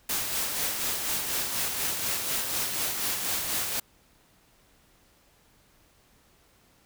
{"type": "noise with tremolo", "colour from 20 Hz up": "white", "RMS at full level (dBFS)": -28, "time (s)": [0.09, 3.8], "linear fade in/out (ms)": 5, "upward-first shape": "sine", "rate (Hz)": 4.1, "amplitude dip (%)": 40, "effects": ["pink hiss -62 dBFS RMS until 6.85 s"]}